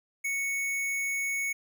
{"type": "tone", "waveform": "square", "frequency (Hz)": 2217, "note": "C#7", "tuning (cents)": 0, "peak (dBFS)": -29, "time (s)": [0.24, 1.53], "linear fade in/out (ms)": 10, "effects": []}